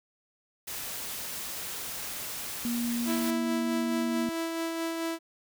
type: noise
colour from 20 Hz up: white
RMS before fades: -37 dBFS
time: 0.67-3.31 s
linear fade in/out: 10 ms
type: tone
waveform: sine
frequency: 237.2 Hz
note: A#3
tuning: 30 cents sharp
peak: -28 dBFS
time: 2.65-4.29 s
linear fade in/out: 0 ms
type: tone with tremolo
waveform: sawtooth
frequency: 329.6 Hz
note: E4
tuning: in tune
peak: -25 dBFS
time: 3.05-5.19 s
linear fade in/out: 50 ms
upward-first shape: sine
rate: 4.6 Hz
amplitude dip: 30%
effects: none